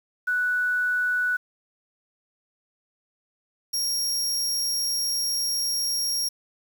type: tone pair in turn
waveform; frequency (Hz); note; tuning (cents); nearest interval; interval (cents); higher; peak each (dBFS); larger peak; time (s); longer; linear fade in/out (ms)
sine / sawtooth; 1480 / 5588; F#6 / F8; 0 / 0; octave + major seventh; 2300; second; -21; neither; 0.27-1.37 / 3.73-6.29; second; 10
effects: 8-bit